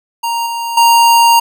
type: tone with level steps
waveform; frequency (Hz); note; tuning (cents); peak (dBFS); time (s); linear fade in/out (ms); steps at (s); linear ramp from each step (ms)
square; 932.3; A#5; 0; -15 / -18 / -6; 0.23-1.4; 10; 0.46 / 0.77; 5
effects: none